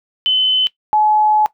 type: tone pair in turn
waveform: sine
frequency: 3038 / 852.5 Hz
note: F#7 / G#5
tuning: +45 / +45 cents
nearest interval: octave + minor seventh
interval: 2200 cents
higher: first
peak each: -11 / -10 dBFS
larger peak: second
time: 0.26-0.67 / 0.93-1.46 s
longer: second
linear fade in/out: 0 ms
effects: noise-tail reverb RT60 0.1 s tail -18 dB re dry